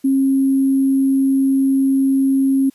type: tone with sample-and-hold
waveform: sine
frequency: 270 Hz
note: C#4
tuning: 45 cents flat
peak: -12 dBFS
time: 0.04-2.7 s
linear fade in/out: 10 ms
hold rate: 11025 Hz
effects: white hiss -57 dBFS RMS until 2.74 s + resampled to 32000 Hz